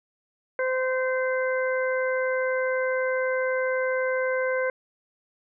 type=harmonic tone; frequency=516 Hz; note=C5; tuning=24 cents flat; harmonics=1 / 2 / 3 / 4; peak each=-24 / -34 / -30 / -34 dBFS; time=0.59-4.7 s; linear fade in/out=2 ms; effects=none